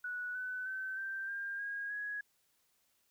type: tone with pitch steps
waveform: sine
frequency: 1473 / 1504 / 1535.6 / 1567.8 / 1600.8 / 1634.4 / 1668.7 Hz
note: F#6 / F#6 / G6 / G6 / G6 / G#6 / G#6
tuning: -8 / +28 / -36 / 0 / +36 / -28 / +8 cents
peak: -37 dBFS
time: 0.04-2.21 s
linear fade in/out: 5 ms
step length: 310 ms
effects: white hiss -75 dBFS RMS until 3.1 s